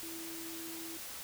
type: tone in noise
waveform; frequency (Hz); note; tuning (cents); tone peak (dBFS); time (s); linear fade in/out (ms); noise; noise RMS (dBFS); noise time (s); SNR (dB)
sine; 329.6; E4; 0; -45; 0.03-0.97; 0; white; -45; 0-1.23; -3
effects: none